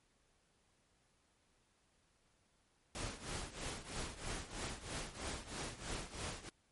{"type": "noise with tremolo", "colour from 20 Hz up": "pink", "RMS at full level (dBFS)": -41, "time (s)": [2.95, 6.49], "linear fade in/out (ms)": 0, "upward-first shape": "triangle", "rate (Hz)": 3.1, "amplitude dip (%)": 85, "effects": ["pink hiss -75 dBFS RMS until 6.71 s", "MP3 48 kbps"]}